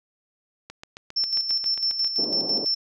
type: click train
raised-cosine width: 0.2 ms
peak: -21 dBFS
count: 11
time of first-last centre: 0.7-2.046 s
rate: 7.43 Hz
type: tone with tremolo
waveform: sine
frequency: 5370 Hz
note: E8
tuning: 31 cents sharp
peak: -20 dBFS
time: 1.16-2.75 s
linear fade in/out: 10 ms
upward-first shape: square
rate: 6 Hz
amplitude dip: 55%
type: band-pass noise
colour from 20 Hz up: pink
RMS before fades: -33 dBFS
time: 2.18-2.65 s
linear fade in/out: 5 ms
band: 210 to 640 Hz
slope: 24 dB/octave
effects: none